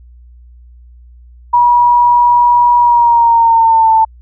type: tone with pitch glide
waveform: sine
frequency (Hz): 964 to 889.1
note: B5 to A5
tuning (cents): -42 to +18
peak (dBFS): -5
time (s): 1.53-4.05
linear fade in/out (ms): 10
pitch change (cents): -140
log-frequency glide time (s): 2.78-3.93
effects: added 60 Hz sine -36 dBFS peak until 4.21 s